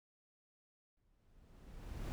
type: noise with exponential growth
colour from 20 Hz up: brown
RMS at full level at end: -39 dBFS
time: 0.97-2.12 s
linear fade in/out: 0 ms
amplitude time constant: 250 ms
effects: none